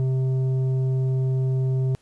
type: tone with tanh clipping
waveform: triangle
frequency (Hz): 130.81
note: C3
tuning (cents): 0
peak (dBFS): -21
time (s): 0-1.95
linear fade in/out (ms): 0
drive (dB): 12
effects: pink hiss -61 dBFS RMS until 2.01 s + resampled to 24000 Hz